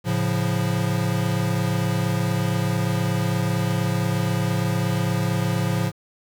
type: chord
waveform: square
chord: A augmented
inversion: none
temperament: equal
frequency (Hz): 110 / 138.59 / 174.61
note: A2 / C#3 / E#3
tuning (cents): 0 / 0 / 0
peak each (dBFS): -25 / -27 / -25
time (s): 0.04-5.92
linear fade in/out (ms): 50
effects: 8-bit